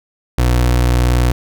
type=tone; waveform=30% pulse; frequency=61 Hz; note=B1; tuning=21 cents flat; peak=-8 dBFS; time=0.38-1.32 s; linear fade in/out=5 ms; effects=none